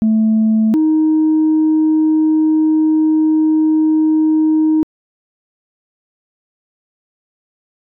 sine tone pair in turn, 219.3 / 312.6 Hz, A3 / D#4, -6 / +8 cents, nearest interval tritone, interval 614 cents, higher second, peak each -8 dBFS, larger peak neither, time 0.02-0.74 / 0.74-4.83 s, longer second, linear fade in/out 0 ms, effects tanh soft clip ceiling -7 dBFS

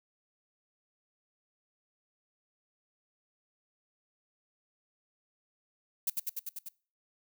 violet noise with echo, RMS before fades -30 dBFS, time 6.07-6.1 s, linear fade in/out 5 ms, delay 98 ms, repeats 6, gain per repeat -2 dB, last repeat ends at 6.688 s, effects noise-tail reverb RT60 0.4 s tail -23 dB re dry

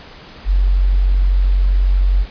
sine tone, 46.25 Hz, F#1, in tune, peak -10 dBFS, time 0.45-2.26 s, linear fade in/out 50 ms, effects pink hiss -38 dBFS RMS until 2.3 s + resampled to 11025 Hz

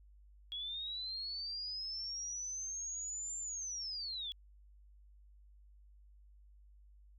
sine linear two-way sweep, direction up then down, 3322 to 7310 to 3322 Hz, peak -39 dBFS, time 0.52-4.32 s, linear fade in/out 0 ms, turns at 3.39 s, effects added 50 Hz sine -58 dBFS peak until 7.18 s

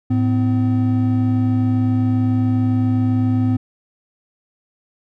triangle tone pair together, 107.4 / 254.8 Hz, A2 / C4, -41 / -46 cents, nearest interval octave + minor third, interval 1495 cents, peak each -15 dBFS, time 0.1-3.57 s, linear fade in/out 10 ms, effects none

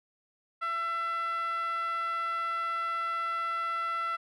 10% pulse tone with band-pass filter, 671 Hz, E5, 31 cents sharp, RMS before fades -32 dBFS, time 0.61-4.17 s, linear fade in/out 20 ms, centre 1400 Hz, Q 4.8, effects none

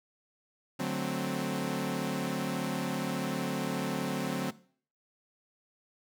sawtooth chord, D dominant seventh, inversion none, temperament equal, 146.83 / 185 / 220 / 261.6 Hz, D3 / F#3 / A3 / C4, 0 / 0 / 0 / 0 cents, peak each -34 / -31 / -35 / -31 dBFS, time 0.79-4.51 s, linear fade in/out 10 ms, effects noise-tail reverb RT60 0.5 s tail -19 dB re dry

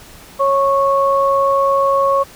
sine tone pair together, 550 / 1102.8 Hz, C#5 / C#6, -14 / -9 cents, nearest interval octave, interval 1205 cents, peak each -14 dBFS, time 0.39-2.24 s, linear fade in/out 20 ms, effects pink hiss -40 dBFS RMS until 2.35 s

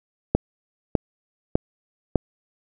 click train, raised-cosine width 2 ms, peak -3 dBFS, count 4, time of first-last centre 0.35-2.157 s, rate 1.66 Hz, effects none

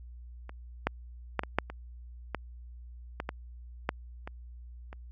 clicks, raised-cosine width 0.5 ms, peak -28 / -11 / -12 / -20 / -9 / -25 / -16 / -18 / -18 / -12 / -24 / -29 dBFS, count 12, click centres 0.494 / 0.87 / 1.393 / 1.435 / 1.586 / 1.7 / 2.347 / 3.201 / 3.291 / 3.891 / 4.275 / 4.929 s, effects added 60 Hz sine -44 dBFS peak until 5.11 s

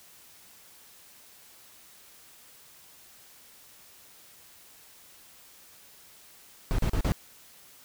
brown noise bursts, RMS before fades -25 dBFS, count 4, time 6.71-7.12 s, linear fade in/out 0 ms, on 74 ms, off 38 ms, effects white hiss -54 dBFS RMS until 7.84 s

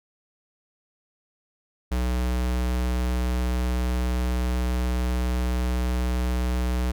square tone, 61.74 Hz, B1, in tune, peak -23 dBFS, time 1.91-6.92 s, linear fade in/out 10 ms, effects none

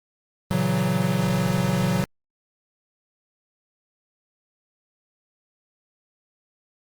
square chord, F# dominant seventh, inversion first, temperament equal, 116.54 / 138.59 / 164.81 / 185 Hz, A#2 / C#3 / E3 / F#3, 0 / 0 / 0 / 0 cents, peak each -29 / -27 / -28 / -24 dBFS, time 0.51-2.04 s, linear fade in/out 0 ms, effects Opus 24 kbps

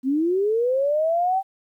sine linear sweep, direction up, 251.1 to 784 Hz, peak -18 dBFS, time 0.03-1.43 s, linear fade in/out 50 ms, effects 10-bit

